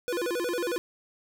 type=tone with vibrato; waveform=square; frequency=413.1 Hz; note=G#4; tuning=9 cents flat; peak=-28 dBFS; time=0.08-0.78 s; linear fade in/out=0 ms; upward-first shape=square; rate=11 Hz; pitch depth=300 cents each way; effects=none